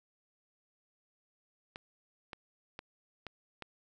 clicks, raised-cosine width 0.3 ms, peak -26 dBFS, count 5, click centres 1.759 / 2.332 / 2.791 / 3.267 / 3.623 s, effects none

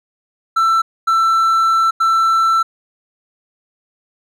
triangle tone bursts at uneven times, 1335 Hz, E6, 22 cents sharp, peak -9 dBFS, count 3, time 0.56-0.82 / 1.07-1.91 / 2-2.63 s, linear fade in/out 10 ms, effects none

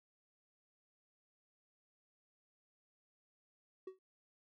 triangle tone with exponential decay, 376.9 Hz, F#4, 32 cents sharp, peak -39 dBFS, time 3.87-3.99 s, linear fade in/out 5 ms, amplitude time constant 26 ms, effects none

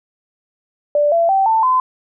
sine tone with pitch steps, 587.3 / 674.6 / 774.9 / 890.2 / 1022.5 Hz, D5 / E5 / G5 / A5 / C6, 0 / +40 / -20 / +20 / -40 cents, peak -11 dBFS, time 0.95-1.8 s, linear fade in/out 2 ms, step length 170 ms, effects none

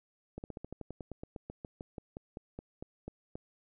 slowing click train, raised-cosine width 2 ms, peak -28 dBFS, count 22, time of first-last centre 0.38-3.355 s, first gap 59 ms, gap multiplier 1.08, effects none

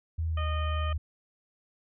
sine tone with pitch glide, 81.3 to 77.49 Hz, E2 to D#2, -23 to -7 cents, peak -27 dBFS, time 0.18-0.98 s, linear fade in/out 10 ms, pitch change -84 cents, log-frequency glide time 0.28-0.46 s
harmonic tone, 615 Hz, D#5, 20 cents flat, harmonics 1 / 2 / 3 / 4 / 5, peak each -40 / -36 / -45 / -45 / -43 dBFS, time 0.37-0.93 s, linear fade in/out 5 ms
effects none

